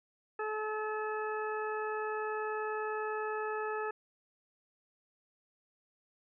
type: harmonic tone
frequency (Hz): 430.1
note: A4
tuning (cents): -39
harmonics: 1 / 2 / 3 / 4 / 6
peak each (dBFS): -36 / -40 / -40 / -42 / -51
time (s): 0.39-3.91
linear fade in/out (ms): 5
effects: none